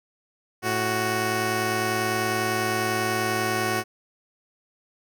10% pulse tone pair together, 110.12 / 370.4 Hz, A2 / F#4, +2 / +2 cents, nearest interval octave + major sixth, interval 2100 cents, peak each -20 / -16 dBFS, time 0.62-3.84 s, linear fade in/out 50 ms, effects none

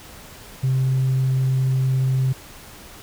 sine tone, 131.3 Hz, C3, 6 cents sharp, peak -15 dBFS, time 0.63-2.33 s, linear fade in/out 10 ms, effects tanh soft clip ceiling -14 dBFS + pink hiss -42 dBFS RMS until 3.02 s

